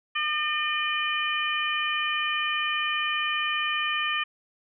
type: harmonic tone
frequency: 605 Hz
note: D#5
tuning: 49 cents flat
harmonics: 2 / 3 / 4 / 5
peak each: -30 / -30 / -30 / -30 dBFS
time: 0.15-4.24 s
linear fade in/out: 10 ms
effects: none